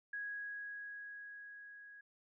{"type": "tone with level ramp", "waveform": "sine", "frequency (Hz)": 1658, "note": "G#6", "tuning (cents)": -3, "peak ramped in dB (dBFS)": [-39, -53], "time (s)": [0.13, 2.01], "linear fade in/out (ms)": 5, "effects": []}